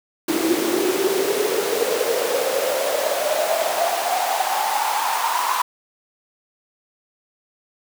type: noise with high-pass filter sweep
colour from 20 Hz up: pink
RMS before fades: -21 dBFS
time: 0.28-5.62 s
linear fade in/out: 5 ms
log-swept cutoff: 320 to 1000 Hz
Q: 9.1
effects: none